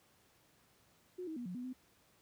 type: tone with pitch steps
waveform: sine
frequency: 362.6 / 318 / 242 / 179.7 / 247.3 / 255.4 Hz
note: F#4 / D#4 / B3 / F3 / B3 / C4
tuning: -35 / +38 / -35 / +50 / +3 / -42 cents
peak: -40 dBFS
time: 1.18-1.732 s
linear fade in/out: 10 ms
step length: 92 ms
effects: pink hiss -69 dBFS RMS until 2.21 s + high-pass 80 Hz 12 dB/octave